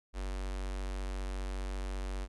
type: tone with notch filter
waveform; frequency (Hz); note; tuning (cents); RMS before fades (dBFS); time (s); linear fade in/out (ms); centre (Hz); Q
square; 47.36; F#1; +41; -37; 0.13-2.28; 50; 120; 0.67
effects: resampled to 24000 Hz